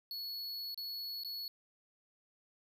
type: tone with dropouts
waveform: square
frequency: 4385 Hz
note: C#8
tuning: 20 cents flat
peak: -40 dBFS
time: 0.11-1.48 s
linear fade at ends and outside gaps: 1 ms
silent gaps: 0.745-0.776 / 1.235-1.247 s
effects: none